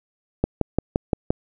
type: click train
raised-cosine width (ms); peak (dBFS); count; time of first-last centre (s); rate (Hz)
2; -5; 6; 0.44-1.305; 5.78
effects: none